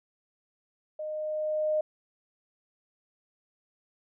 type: tone with level ramp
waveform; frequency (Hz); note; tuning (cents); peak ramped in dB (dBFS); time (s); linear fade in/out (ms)
sine; 615; D#5; -20; -33 to -23; 0.99-1.81; 5
effects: none